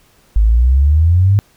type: exponential sweep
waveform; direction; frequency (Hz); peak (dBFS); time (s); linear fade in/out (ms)
sine; up; 50.7 to 103.83; -7; 0.36-1.39; 0
effects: pink hiss -52 dBFS RMS until 1.56 s